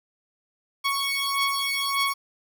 15% pulse beating tone pair, 1108.7 / 1110.4 Hz, C#6 / C#6, 0 / +3 cents, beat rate 1.7 Hz, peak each -20 / -20 dBFS, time 0.84-2.14 s, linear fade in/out 20 ms, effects none

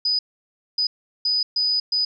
sine tone bursts at uneven times, 4978 Hz, D#8, in tune, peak -18 dBFS, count 5, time 0.05-0.19 / 0.78-0.87 / 1.25-1.43 / 1.56-1.8 / 1.92-2.05 s, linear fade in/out 5 ms, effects none

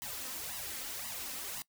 white noise with flanger, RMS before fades -41 dBFS, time 0.02-1.62 s, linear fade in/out 0 ms, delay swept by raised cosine 1 to 3.9 ms, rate 1.9 Hz, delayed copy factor +0.85, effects noise-tail reverb RT60 0.1 s tail -21 dB re dry

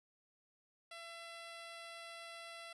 10% pulse tone, 673 Hz, E5, 36 cents sharp, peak -40 dBFS, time 0.91-2.73 s, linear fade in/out 5 ms, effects resampled to 22050 Hz

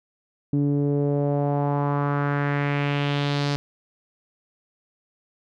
sawtooth tone with low-pass filter sweep, 143.4 Hz, D3, 41 cents flat, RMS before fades -23 dBFS, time 0.53-3.56 s, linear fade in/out 0 ms, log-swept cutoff 290 to 4900 Hz, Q 2.5, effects none

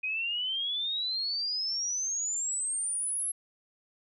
sine exponential sweep, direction up, 2489 to 11175 Hz, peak -29 dBFS, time 0.03-3.32 s, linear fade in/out 10 ms, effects none

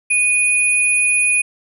sine tone pair together, 2475 / 9892 Hz, D#7 / D#9, -10 / -11 cents, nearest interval 2 octaves, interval 2399 cents, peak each -14 / -17 dBFS, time 0.1-1.42 s, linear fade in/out 10 ms, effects none

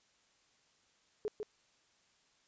sine tone with echo, 423.5 Hz, G#4, 34 cents sharp, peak -33 dBFS, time 1.25-1.28 s, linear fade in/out 0 ms, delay 150 ms, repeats 1, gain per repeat -4 dB, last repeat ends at 1.43 s, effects white hiss -71 dBFS RMS until 2.47 s + resampled to 16000 Hz

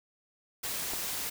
white noise, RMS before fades -35 dBFS, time 0.63-1.3 s, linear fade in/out 10 ms
clicks, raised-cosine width 1 ms, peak -26 dBFS, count 2, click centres 0.934 / 0.937 s
effects none

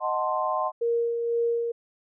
sine chord, D# diminished seventh, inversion none, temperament equal, 622.3 / 740 / 880 / 1046.5 Hz, D#5 / F#5 / A5 / C6, 0 / 0 / 0 / 0 cents, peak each -29 / -30 / -32 / -27 dBFS, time 0-0.72 s, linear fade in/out 50 ms
sine tone with tremolo, 468 Hz, A#4, 7 cents sharp, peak -21 dBFS, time 0.81-1.72 s, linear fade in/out 10 ms, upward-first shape sine, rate 2 Hz, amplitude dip 40%
effects none

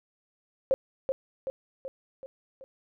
sine tone with echo, 532 Hz, C5, 29 cents sharp, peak -19 dBFS, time 0.71-0.74 s, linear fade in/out 0 ms, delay 380 ms, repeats 5, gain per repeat -5 dB, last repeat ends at 2.64 s, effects none

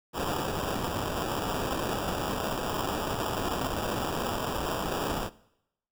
violet noise with sample-and-hold, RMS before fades -31 dBFS, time 0.13-5.3 s, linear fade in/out 50 ms, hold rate 2100 Hz, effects noise-tail reverb RT60 0.8 s tail -20 dB re dry

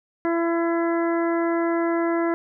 harmonic tone, 336.2 Hz, E4, 34 cents sharp, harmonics 1 / 2 / 3 / 4 / 5 / 6, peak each -21 / -27 / -31 / -33 / -35 / -37 dBFS, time 0.25-2.34 s, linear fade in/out 0 ms, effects none

